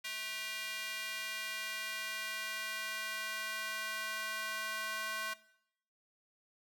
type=tone with high-pass filter sweep; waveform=square; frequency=217.2 Hz; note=A3; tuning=22 cents flat; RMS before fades=-40 dBFS; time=0.04-5.34 s; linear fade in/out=10 ms; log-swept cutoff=2300 to 1400 Hz; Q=1.7; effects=noise-tail reverb RT60 0.7 s tail -18 dB re dry